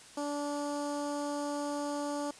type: tone with notch filter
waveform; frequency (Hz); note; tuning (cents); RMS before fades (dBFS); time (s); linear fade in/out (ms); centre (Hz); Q
15% pulse; 290; D4; -22; -35; 0.17-2.31; 5; 2500; 0.55
effects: white hiss -53 dBFS RMS until 2.39 s + resampled to 22050 Hz